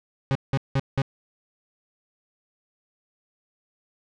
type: tone bursts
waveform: 40% pulse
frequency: 135.7 Hz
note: C#3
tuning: 36 cents flat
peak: -19 dBFS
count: 4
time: 0.31-1.018 s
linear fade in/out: 0 ms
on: 42 ms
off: 180 ms
effects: low-pass 4000 Hz 12 dB/octave